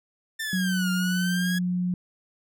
sawtooth linear two-way sweep, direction down then up, 1800 to 1396.9 to 1675 Hz, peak -25 dBFS, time 0.39-1.59 s, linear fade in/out 10 ms, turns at 0.91 s
sine tone with pitch glide, 185 to 179.63 Hz, F#3 to F3, 0 to +49 cents, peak -23 dBFS, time 0.53-1.94 s, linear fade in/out 2 ms, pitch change -51 cents, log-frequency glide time 0.67-1.29 s
effects none

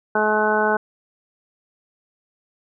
harmonic tone, 213.6 Hz, G#3, 49 cents sharp, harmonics 1 / 2 / 3 / 4 / 5 / 6 / 7, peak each -27 / -22 / -24 / -22 / -27 / -31 / -22 dBFS, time 0.15-0.77 s, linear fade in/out 5 ms, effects none

